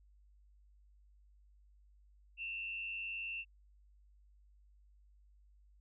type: tone with frequency modulation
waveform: sine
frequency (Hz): 2700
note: E7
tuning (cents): +41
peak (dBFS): -39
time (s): 2.37-3.45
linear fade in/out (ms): 50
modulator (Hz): 99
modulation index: 0.68
effects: added 50 Hz sine -62 dBFS peak until 5.8 s